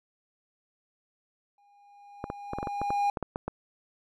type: tone with exponential growth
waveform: triangle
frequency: 812 Hz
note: G#5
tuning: 39 cents flat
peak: -20 dBFS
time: 1.58-3.1 s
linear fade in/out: 2 ms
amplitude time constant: 330 ms
type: clicks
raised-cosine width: 1 ms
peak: -17 dBFS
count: 12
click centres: 2.241 / 2.301 / 2.534 / 2.586 / 2.629 / 2.672 / 2.816 / 2.905 / 3.172 / 3.227 / 3.359 / 3.48 s
effects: none